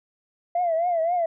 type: tone with vibrato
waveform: sine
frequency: 680 Hz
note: F5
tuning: 46 cents flat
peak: -19 dBFS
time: 0.55-1.26 s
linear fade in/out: 5 ms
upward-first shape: triangle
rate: 3.8 Hz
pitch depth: 120 cents each way
effects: tanh soft clip ceiling -16 dBFS